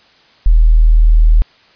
sine tone, 39.63 Hz, D#1, 33 cents sharp, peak -4 dBFS, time 0.46-1.42 s, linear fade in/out 0 ms, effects white hiss -48 dBFS RMS until 1.75 s + resampled to 11025 Hz

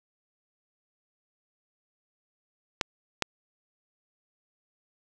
clicks, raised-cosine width 0.2 ms, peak -7 dBFS, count 2, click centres 2.812 / 3.223 s, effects none

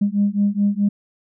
sine beating tone pair, 200.9 / 205.6 Hz, G3 / G#3, +43 / -17 cents, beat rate 4.7 Hz, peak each -18 dBFS, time 0.01-0.89 s, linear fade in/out 10 ms, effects tanh soft clip ceiling -9 dBFS

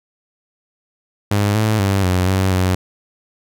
sawtooth tone with pitch steps, 102.2 / 108.5 / 98.1 / 91.3 / 95.1 / 92.4 Hz, G#2 / A2 / G2 / F#2 / F#2 / F#2, -27 / -24 / +2 / -23 / +48 / -2 cents, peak -10 dBFS, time 1.31-2.75 s, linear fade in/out 5 ms, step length 240 ms, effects none

